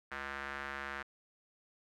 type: tone with band-pass filter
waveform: square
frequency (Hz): 69.3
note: C#2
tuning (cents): 0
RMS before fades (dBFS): -42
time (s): 0.11-1.03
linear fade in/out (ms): 10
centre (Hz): 1600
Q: 2.5
effects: none